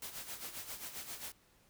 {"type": "noise with tremolo", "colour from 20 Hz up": "white", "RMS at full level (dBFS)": -43, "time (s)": [0.02, 1.32], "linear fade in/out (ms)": 2, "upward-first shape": "sine", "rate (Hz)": 7.5, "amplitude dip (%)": 65, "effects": ["pink hiss -68 dBFS RMS until 1.69 s"]}